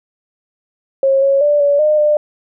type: tone with pitch steps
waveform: sine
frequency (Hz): 541 / 550 / 587 / 572 / 608 / 599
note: C#5 / C#5 / D5 / D5 / D#5 / D5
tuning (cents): -42 / -14 / -1 / -46 / -40 / +34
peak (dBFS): -9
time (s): 1.03-2.17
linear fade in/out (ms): 2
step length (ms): 190
effects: none